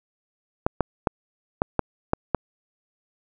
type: clicks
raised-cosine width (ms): 1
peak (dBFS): -5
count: 7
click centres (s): 0.665 / 0.807 / 1.072 / 1.619 / 1.793 / 2.134 / 2.347
effects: none